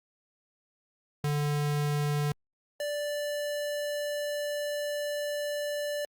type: tone pair in turn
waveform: square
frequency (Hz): 146.83 / 585.9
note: D3 / D5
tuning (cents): 0 / -4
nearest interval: 2 octaves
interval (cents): 2396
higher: second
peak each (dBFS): -27 / -31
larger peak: first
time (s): 1.24-2.32 / 2.8-6.05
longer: second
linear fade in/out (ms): 2
effects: Opus 48 kbps